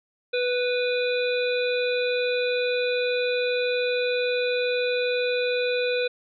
harmonic tone with a mistuned harmonic, 493.9 Hz, B4, in tune, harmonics 1 / 3 / 5 / 7 / 8, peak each -23 / -33 / -30 / -37 / -34 dBFS, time 0.33-6.08 s, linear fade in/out 10 ms, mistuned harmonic 7, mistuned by +37 cents, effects none

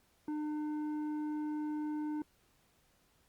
triangle tone with tanh clipping, 302 Hz, D4, 48 cents sharp, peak -36 dBFS, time 0.28-2.22 s, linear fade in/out 2 ms, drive 12 dB, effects pink hiss -71 dBFS RMS until 3.28 s + Opus 48 kbps

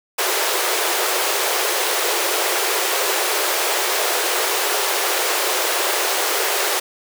pink high-pass noise, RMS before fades -20 dBFS, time 0.18-6.8 s, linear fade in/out 10 ms, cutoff 350 Hz, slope 96 dB/octave, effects none

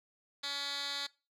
10% pulse tone with band-pass filter, 282.5 Hz, C#4, 33 cents sharp, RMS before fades -38 dBFS, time 0.43-1.07 s, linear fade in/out 10 ms, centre 3800 Hz, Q 2.6, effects noise-tail reverb RT60 0.3 s tail -22 dB re dry

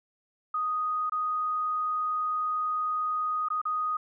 sine tone with dropouts, 1244.5 Hz, D#6, in tune, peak -26 dBFS, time 0.54-3.97 s, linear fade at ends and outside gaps 5 ms, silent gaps 1.097-1.12 / 3.486-3.502 / 3.616-3.653 s, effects none

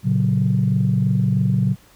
sine chord, F# major, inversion first, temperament just, 115.62 / 138.75 / 185 Hz, A#2 / C#3 / F#3, -14 / +2 / 0 cents, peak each -19 dBFS, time 0.03-1.76 s, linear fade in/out 50 ms, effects tanh soft clip ceiling -7 dBFS + pink hiss -52 dBFS RMS until 1.95 s

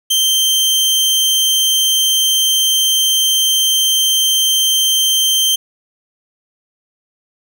sawtooth tone, 3136 Hz, G7, in tune, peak -8 dBFS, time 0.1-5.56 s, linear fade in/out 10 ms, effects none

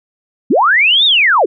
sine linear two-way sweep, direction up then down, 174.61 to 3789 to 306.6 Hz, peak -7 dBFS, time 0.5-1.46 s, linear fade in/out 10 ms, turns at 1.05 s, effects none

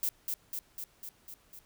violet noise with echo, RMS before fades -31 dBFS, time 0.03-0.09 s, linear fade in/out 0 ms, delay 250 ms, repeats 6, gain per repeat -3 dB, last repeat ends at 1.59 s, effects pink hiss -65 dBFS RMS until 1.65 s

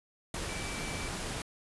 sine tone in noise, 2321 Hz, D7, 21 cents flat, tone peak -43 dBFS, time 0.49-1.08 s, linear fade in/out 2 ms, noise pink, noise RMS -37 dBFS, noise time 0.34-1.42 s, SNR -9 dB, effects resampled to 24000 Hz

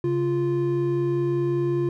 triangle tone pair together, 137.7 / 348 Hz, C#3 / F4, -11 / -6 cents, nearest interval octave + major third, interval 1605 cents, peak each -24 / -20 dBFS, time 0.04-1.89 s, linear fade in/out 2 ms, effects none

